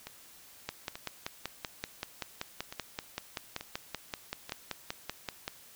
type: two click trains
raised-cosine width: 0.2 ms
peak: -23 / -17 dBFS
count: 6 / 26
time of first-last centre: 0.07-4.495 / 0.69-5.479 s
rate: 1.13 / 5.22 Hz
effects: white hiss -55 dBFS RMS until 5.75 s